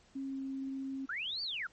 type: tone with pitch glide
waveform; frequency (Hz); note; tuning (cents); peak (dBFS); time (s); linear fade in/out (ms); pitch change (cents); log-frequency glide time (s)
sine; 270.7 to 268.8; C#4 to C4; -41 to +47; -36; 0.15-1.06; 10; -12; 0.29-0.39
type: linear two-way sweep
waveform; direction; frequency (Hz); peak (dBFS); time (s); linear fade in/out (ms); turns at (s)
sine; up then down; 1299 to 4699 to 1299; -35; 1.09-1.67; 5; 1.42
effects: pink hiss -65 dBFS RMS until 1.72 s + MP3 32 kbps